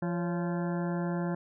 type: harmonic tone with a mistuned harmonic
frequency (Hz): 172.9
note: F3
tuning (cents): -17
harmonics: 1 / 2 / 3 / 4 / 5 / 6 / 8 / 9 / 10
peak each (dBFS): -30 / -36 / -40 / -42 / -44 / -46 / -48 / -49 / -50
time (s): 0.02-1.35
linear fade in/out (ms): 5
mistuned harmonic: 3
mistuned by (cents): +110
effects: none